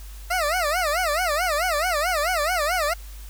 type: tone with vibrato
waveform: 20% pulse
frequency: 658 Hz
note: E5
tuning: 3 cents flat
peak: -16 dBFS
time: 0.3-2.94 s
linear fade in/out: 10 ms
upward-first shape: sine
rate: 4.6 Hz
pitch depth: 220 cents each way
effects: added 50 Hz sine -36 dBFS peak until 3.29 s + white hiss -48 dBFS RMS until 3.29 s